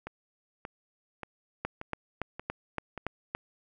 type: two click trains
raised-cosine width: 0.5 ms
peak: -16 / -23 dBFS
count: 7 / 6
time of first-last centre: 1.65-3.35 / 0.07-2.977 s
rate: 3.53 / 1.72 Hz
effects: none